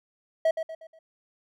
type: tone with echo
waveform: triangle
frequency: 645 Hz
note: E5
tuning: 38 cents flat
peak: -17 dBFS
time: 0.45-0.51 s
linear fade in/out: 5 ms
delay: 120 ms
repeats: 4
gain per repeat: -8 dB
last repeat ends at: 0.99 s
effects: none